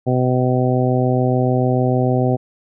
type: harmonic tone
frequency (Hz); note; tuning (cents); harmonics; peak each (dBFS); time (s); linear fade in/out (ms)
126.8; B2; +46; 1 / 2 / 3 / 4 / 5 / 6; -17 / -20 / -22 / -23 / -24 / -25; 0.06-2.37; 20
effects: none